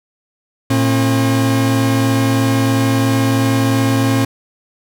40% pulse tone pair together, 113.52 / 270 Hz, A#2 / C#4, -45 / -45 cents, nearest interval octave + minor third, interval 1500 cents, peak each -14 dBFS, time 0.7-4.25 s, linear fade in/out 5 ms, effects none

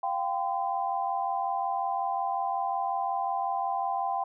sine chord, F suspended second, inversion none, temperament equal with one note detuned, 698.5 / 784 / 1023.2 Hz, F5 / G5 / C6, 0 / 0 / -39 cents, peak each -33 / -29 / -33 dBFS, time 0.03-4.24 s, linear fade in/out 5 ms, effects none

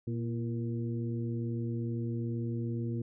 harmonic tone with a mistuned harmonic, 117.8 Hz, A#2, 19 cents sharp, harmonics 1 / 2 / 3 / 4, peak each -33 / -37 / -40 / -48 dBFS, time 0.07-3.02 s, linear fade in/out 5 ms, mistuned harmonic 3, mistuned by -52 cents, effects none

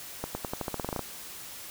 accelerating click train, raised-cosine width 1 ms, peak -17 dBFS, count 13, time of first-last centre 0.24-0.993 s, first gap 110 ms, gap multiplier 0.89, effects white hiss -43 dBFS RMS until 1.7 s

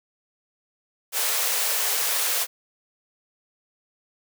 white high-pass noise, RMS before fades -24 dBFS, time 1.12-2.47 s, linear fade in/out 50 ms, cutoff 410 Hz, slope 96 dB/octave, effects none

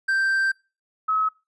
triangle / sine tone pair in turn, 1568 / 1283.9 Hz, G6 / E6, 0 / -46 cents, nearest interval minor third, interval 346 cents, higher first, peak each -17 / -19 dBFS, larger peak first, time 0.08-0.52 / 1.08-1.29 s, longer first, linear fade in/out 10 ms, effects noise-tail reverb RT60 0.3 s tail -24 dB re dry + resampled to 24000 Hz

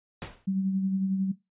pink noise with exponential decay, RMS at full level -33 dBFS, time 0.22-0.46 s, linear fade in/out 0 ms, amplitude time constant 52 ms
sine tone with tremolo, 191.7 Hz, G3, 38 cents flat, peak -23 dBFS, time 0.47-1.32 s, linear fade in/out 10 ms, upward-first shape sine, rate 11 Hz, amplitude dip 45%
effects noise-tail reverb RT60 0.2 s tail -17 dB re dry + resampled to 8000 Hz

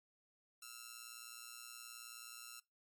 5% pulse ring-modulated tone, 1350 Hz, E6, 41 cents sharp, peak -36 dBFS, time 0.62-2.6 s, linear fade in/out 5 ms, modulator 59.5 Hz, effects noise-tail reverb RT60 0.2 s tail -21 dB re dry + MP3 96 kbps

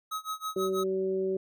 square tone with tremolo, 1274 Hz, D#6, 41 cents sharp, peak -31 dBFS, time 0.11-0.84 s, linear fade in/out 10 ms, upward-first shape sine, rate 6.2 Hz, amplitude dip 95%
harmonic tone, 190 Hz, F#3, 46 cents sharp, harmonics 1 / 2 / 3, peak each -37 / -27 / -39 dBFS, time 0.56-1.37 s, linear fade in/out 5 ms
effects none

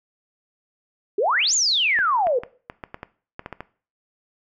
sine exponential two-way sweep, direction up then down, 370 to 7300 to 462.8 Hz, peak -17 dBFS, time 1.18-2.39 s, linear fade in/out 5 ms, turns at 1.54 s
clicks, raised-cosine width 0.5 ms, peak -17 dBFS, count 11, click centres 1.989 / 2.27 / 2.435 / 2.699 / 2.838 / 2.944 / 3.031 / 3.394 / 3.461 / 3.527 / 3.606 s
effects noise-tail reverb RT60 0.4 s tail -18 dB re dry

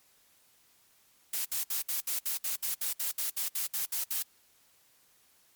blue noise bursts, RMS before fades -32 dBFS, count 16, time 1.33-4.225 s, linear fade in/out 5 ms, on 120 ms, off 65 ms, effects white hiss -65 dBFS RMS until 5.55 s + MP3 96 kbps

